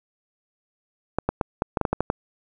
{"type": "clicks", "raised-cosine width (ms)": 1, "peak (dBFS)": -7, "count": 10, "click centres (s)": [1.186, 1.29, 1.412, 1.621, 1.772, 1.813, 1.852, 1.93, 2.006, 2.101], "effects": []}